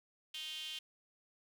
sawtooth tone with high-pass filter, 311.1 Hz, D#4, in tune, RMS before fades -44 dBFS, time 0.34-0.79 s, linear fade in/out 5 ms, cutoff 3100 Hz, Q 7.3, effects none

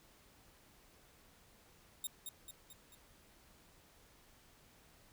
5% pulse tone with echo, 3701 Hz, A#7, 13 cents flat, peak -30 dBFS, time 2.04-2.07 s, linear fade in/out 2 ms, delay 220 ms, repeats 4, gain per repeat -5 dB, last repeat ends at 2.95 s, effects pink hiss -65 dBFS RMS until 5.12 s

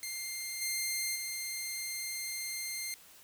10% pulse tone with level steps, 2104 Hz, C7, 9 cents sharp, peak -28 / -23 / -27 dBFS, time 0.03-2.94 s, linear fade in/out 0 ms, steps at 0.61 / 1.15 s, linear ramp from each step 10 ms, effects white hiss -57 dBFS RMS until 3.23 s

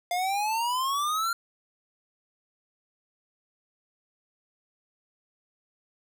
square exponential sweep, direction up, 698.5 to 1396.9 Hz, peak -26 dBFS, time 0.11-1.33 s, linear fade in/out 2 ms, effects none

